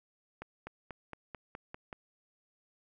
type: accelerating click train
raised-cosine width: 0.5 ms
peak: -27 dBFS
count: 8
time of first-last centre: 0.42-1.928 s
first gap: 250 ms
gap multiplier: 0.95
effects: none